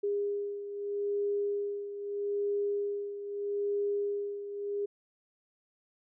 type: beating tone pair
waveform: sine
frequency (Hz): 406.4 / 407.19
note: G#4 / G#4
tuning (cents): -38 / -34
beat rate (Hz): 0.79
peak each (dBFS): -31 / -37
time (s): 0.03-4.86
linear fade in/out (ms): 10
effects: none